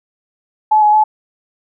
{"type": "tone with pitch steps", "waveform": "sine", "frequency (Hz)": [859, 842, 858], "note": ["A5", "G#5", "A5"], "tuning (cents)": [-42, 24, -44], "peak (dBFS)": -7, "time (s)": [0.71, 1.04], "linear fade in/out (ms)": 10, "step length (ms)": 110, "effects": []}